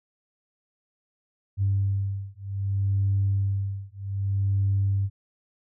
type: beating tone pair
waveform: sine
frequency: 98.2 / 98.84 Hz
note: G2 / G2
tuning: +4 / +15 cents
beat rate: 0.64 Hz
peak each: -25 dBFS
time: 1.57-5.1 s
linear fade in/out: 50 ms
effects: tanh soft clip ceiling -15 dBFS